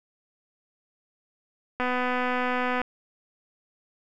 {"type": "click train", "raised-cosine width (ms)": 0.5, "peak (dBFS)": -13, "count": 255, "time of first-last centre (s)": [1.8, 2.816], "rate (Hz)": 250, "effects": []}